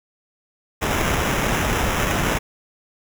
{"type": "noise with sample-and-hold", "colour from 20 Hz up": "pink", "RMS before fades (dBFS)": -21, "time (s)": [0.81, 2.39], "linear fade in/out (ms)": 20, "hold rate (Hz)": 4410, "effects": []}